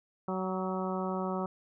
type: harmonic tone with a mistuned harmonic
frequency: 187.4 Hz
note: F#3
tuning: 22 cents sharp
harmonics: 1 / 2 / 3 / 4 / 5 / 6 / 7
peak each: -34 / -37 / -39 / -40 / -41 / -42 / -42 dBFS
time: 0.28-1.46 s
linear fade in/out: 2 ms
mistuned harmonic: 7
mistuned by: -23 cents
effects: none